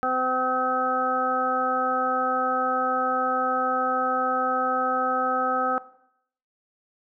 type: harmonic tone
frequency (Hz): 256.2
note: C4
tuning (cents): -36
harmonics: 1 / 2 / 3 / 5 / 6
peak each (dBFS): -33 / -30 / -26 / -25 / -34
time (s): 0.03-5.78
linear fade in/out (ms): 0
effects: noise-tail reverb RT60 0.7 s tail -17 dB re dry